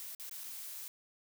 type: noise with dropouts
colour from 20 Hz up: blue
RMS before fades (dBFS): -45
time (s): 0-0.88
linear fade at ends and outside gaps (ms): 0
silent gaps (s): 0.149-0.198 / 0.295-0.312 / 0.436-0.44
effects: none